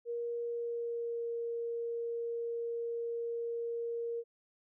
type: tone with pitch glide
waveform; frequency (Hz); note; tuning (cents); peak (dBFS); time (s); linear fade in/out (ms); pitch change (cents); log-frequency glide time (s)
sine; 472.2 to 467; A#4 to A#4; +22 to +3; -34; 0.05-4.24; 50; -19; 0.38-1.28
effects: none